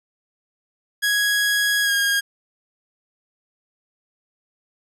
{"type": "tone with pitch glide", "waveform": "sawtooth", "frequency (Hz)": [1661.2, 1628], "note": ["G#6", "G#6"], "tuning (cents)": [0, -35], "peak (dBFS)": -14, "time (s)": [1.02, 2.21], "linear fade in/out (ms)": 20, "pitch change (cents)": -35, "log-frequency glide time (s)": [1.83, 1.92], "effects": ["resampled to 32000 Hz"]}